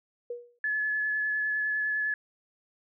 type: tone with exponential decay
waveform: sine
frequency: 480.9 Hz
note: B4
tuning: 46 cents flat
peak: -30 dBFS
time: 0.3-0.59 s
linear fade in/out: 5 ms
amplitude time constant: 61 ms
type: tone with vibrato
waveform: sine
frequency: 1714 Hz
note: A6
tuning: 46 cents flat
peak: -26 dBFS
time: 0.64-2.14 s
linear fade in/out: 2 ms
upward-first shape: sine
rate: 9.9 Hz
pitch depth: 13 cents each way
effects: none